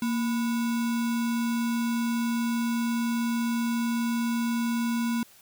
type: tone with sample-and-hold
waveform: sine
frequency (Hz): 233.1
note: A#3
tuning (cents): 0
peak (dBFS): -24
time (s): 0.02-5.23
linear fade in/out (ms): 2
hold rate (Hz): 1225
effects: white hiss -55 dBFS RMS until 5.41 s